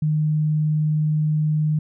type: tone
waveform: sine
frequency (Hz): 153.2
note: D#3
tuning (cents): -27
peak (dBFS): -17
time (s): 0.02-1.79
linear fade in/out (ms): 5
effects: none